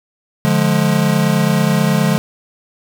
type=chord; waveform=square; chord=D diminished; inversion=none; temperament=just; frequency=146.83 / 176.2 / 211.4 Hz; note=D3 / F3 / Ab3; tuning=0 / +16 / +31 cents; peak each=-17 dBFS; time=0.45-2.18 s; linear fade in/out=0 ms; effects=8-bit